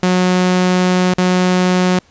sawtooth tone with dropouts, 182.3 Hz, F#3, 25 cents flat, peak -7 dBFS, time 0.03-1.99 s, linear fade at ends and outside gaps 2 ms, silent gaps 1.137-1.183 s, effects pink hiss -51 dBFS RMS until 2.1 s + resampled to 16000 Hz

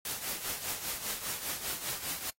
white noise with tremolo, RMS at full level -34 dBFS, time 0.05-2.3 s, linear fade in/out 2 ms, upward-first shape triangle, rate 5 Hz, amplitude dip 70%, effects noise-tail reverb RT60 0.1 s tail -25 dB re dry + AAC 48 kbps

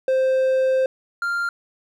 triangle tone pair in turn, 523.3 / 1393.8 Hz, C5 / F6, 0 / -4 cents, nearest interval octave + perfect fourth, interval 1696 cents, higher second, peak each -14 / -19 dBFS, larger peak first, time 0.08-0.86 / 1.22-1.49 s, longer first, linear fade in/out 2 ms, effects none

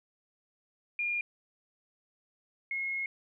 sine tone pair in turn, 2415 / 2163 Hz, D7 / C#7, +48 / -43 cents, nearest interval major second, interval 191 cents, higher first, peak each -29 / -31 dBFS, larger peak first, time 0.99-1.21 / 2.71-3.06 s, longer second, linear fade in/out 2 ms, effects none

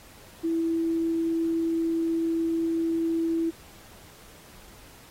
sine tone, 329.6 Hz, E4, in tune, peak -23 dBFS, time 0.43-3.51 s, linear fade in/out 20 ms, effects pink hiss -51 dBFS RMS until 5.1 s + AAC 48 kbps

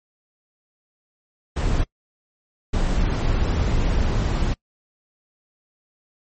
brown noise bursts at uneven times, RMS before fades -20 dBFS, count 2, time 1.56-1.84 / 2.73-4.54 s, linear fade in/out 10 ms, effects noise-tail reverb RT60 0.1 s tail -25 dB re dry + MP3 32 kbps

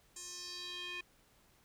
square tone with band-pass filter sweep, 355.4 Hz, F4, 30 cents sharp, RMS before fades -45 dBFS, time 0.16-1.01 s, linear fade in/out 5 ms, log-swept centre 7500 to 2500 Hz, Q 3.6, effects pink hiss -68 dBFS RMS until 1.64 s

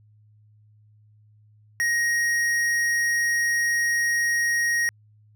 sine tone with hard clipping, 1878 Hz, A#6, 12 cents sharp, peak -22 dBFS, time 1.8-4.89 s, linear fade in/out 0 ms, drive 13 dB, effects added 106 Hz sine -53 dBFS peak until 5.35 s

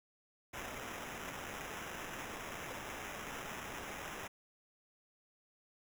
violet noise with sample-and-hold, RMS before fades -45 dBFS, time 0.53-4.28 s, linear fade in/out 10 ms, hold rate 4410 Hz, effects none

